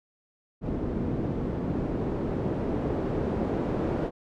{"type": "noise with low-pass filter sweep", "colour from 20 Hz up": "white", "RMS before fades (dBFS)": -29, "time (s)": [0.61, 4.11], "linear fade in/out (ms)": 50, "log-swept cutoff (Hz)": [290, 450], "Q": 1, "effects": []}